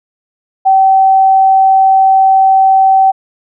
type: tone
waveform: sine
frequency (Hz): 769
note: G5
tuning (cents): -33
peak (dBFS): -4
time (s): 0.65-3.12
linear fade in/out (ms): 20
effects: none